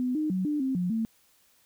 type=tone with pitch steps; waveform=sine; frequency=251.3 / 307.3 / 186.3 / 297.3 / 264.4 / 178.8 / 224.3 Hz; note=B3 / D#4 / F#3 / D4 / C4 / F3 / A3; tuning=+30 / -21 / +12 / +21 / +18 / +41 / +34 cents; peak=-25 dBFS; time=0-1.05 s; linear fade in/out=0 ms; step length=150 ms; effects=white hiss -64 dBFS RMS until 1.65 s